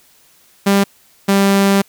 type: tone pair in turn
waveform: sawtooth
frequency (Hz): 198.5 / 197.37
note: G3 / G3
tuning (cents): +22 / +12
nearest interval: unison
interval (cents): 10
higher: first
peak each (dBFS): -6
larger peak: neither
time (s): 0.66-0.84 / 1.28-1.82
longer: second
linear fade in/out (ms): 10
effects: white hiss -51 dBFS RMS until 1.88 s